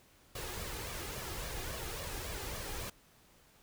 pink noise with flanger, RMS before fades -41 dBFS, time 0.35-2.9 s, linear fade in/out 5 ms, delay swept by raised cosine 1.7 to 2.48 ms, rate 3.6 Hz, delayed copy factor +0.55, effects pink hiss -64 dBFS RMS until 3.62 s

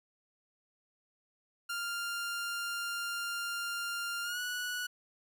sawtooth tone with pitch glide, 1396.9 to 1470.6 Hz, F6 to F#6, 0 to -11 cents, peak -31 dBFS, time 1.69-4.87 s, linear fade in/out 10 ms, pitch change +89 cents, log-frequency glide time 4.23-4.4 s, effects none

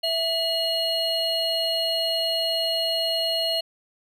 triangle tone cluster, 659 / 2902 / 4268 Hz, E5 / F#7 / C8, -1 / -34 / +34 cents, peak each -25 dBFS, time 0.03-3.61 s, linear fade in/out 10 ms, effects none

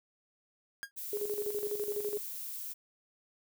45% pulse tone with exponential decay, 1625 Hz, G#6, 38 cents flat, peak -33 dBFS, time 0.83-0.91 s, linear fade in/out 0 ms, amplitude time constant 16 ms
violet noise, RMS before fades -41 dBFS, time 0.96-2.74 s, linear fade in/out 20 ms
sine tone with tremolo, 415.3 Hz, G#4, in tune, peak -31 dBFS, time 1.13-2.18 s, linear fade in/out 2 ms, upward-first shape square, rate 12 Hz, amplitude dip 65%
effects none

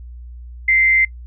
sine tone with frequency modulation, 2080 Hz, C7, 11 cents flat, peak -11 dBFS, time 0.68-1.05 s, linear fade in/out 5 ms, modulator 161 Hz, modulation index 0.28, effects noise-tail reverb RT60 0.1 s tail -23 dB re dry + added 60 Hz sine -32 dBFS peak until 1.26 s

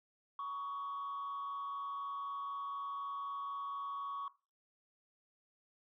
sine tone with frequency modulation, 1119 Hz, C#6, 16 cents sharp, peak -37 dBFS, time 0.39-4.28 s, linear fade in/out 2 ms, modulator 145 Hz, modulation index 0.33, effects noise-tail reverb RT60 0.3 s tail -17 dB re dry + tanh soft clip ceiling -36 dBFS

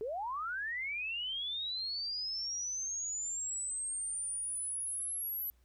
sine linear sweep, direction up, 403.1 to 11840 Hz, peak -35 dBFS, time 0.01-5.5 s, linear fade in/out 0 ms, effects added 60 Hz sine -64 dBFS peak until 5.64 s + pink hiss -75 dBFS RMS until 5.64 s

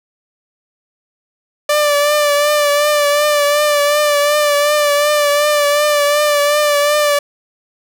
sawtooth tone with vibrato, 587.3 Hz, D5, in tune, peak -7 dBFS, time 1.69-7.19 s, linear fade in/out 5 ms, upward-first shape triangle, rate 2.7 Hz, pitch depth 40 cents each way, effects none

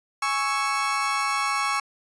30% pulse chord, C# minor, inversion second, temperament equal, 830.6 / 1108.7 / 1318.5 Hz, G#5 / C#6 / E6, 0 / 0 / 0 cents, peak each -28 / -22 / -27 dBFS, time 0.22-1.8 s, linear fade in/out 5 ms, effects resampled to 22050 Hz

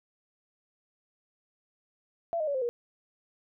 sine tone with pitch steps, 675 / 619 / 567.6 / 520.5 / 477.3 Hz, E5 / D#5 / C#5 / C5 / A#4, +41 / -9 / +41 / -9 / +41 cents, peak -27 dBFS, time 2.33-2.69 s, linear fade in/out 0 ms, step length 72 ms, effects none

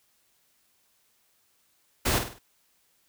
pink noise with echo, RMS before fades -25 dBFS, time 2.05-2.19 s, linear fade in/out 10 ms, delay 50 ms, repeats 4, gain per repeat -7 dB, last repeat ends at 2.39 s, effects white hiss -68 dBFS RMS until 3.08 s

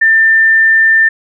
sine tone, 1790 Hz, A6, 29 cents sharp, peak -5 dBFS, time 0.01-1.09 s, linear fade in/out 10 ms, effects none

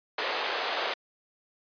pink band-pass noise, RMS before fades -31 dBFS, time 0.18-0.94 s, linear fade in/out 5 ms, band 460 to 4500 Hz, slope 24 dB/octave, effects resampled to 11025 Hz

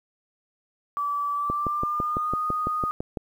sine tone with pitch glide, 1155 to 1237.9 Hz, D6 to D#6, -29 to -9 cents, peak -24 dBFS, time 0.97-2.91 s, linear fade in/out 0 ms, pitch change +120 cents, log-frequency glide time 1.34-2.36 s
click train, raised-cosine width 2 ms, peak -15 dBFS, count 11, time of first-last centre 1.5-3.172 s, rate 5.98 Hz
effects 9-bit

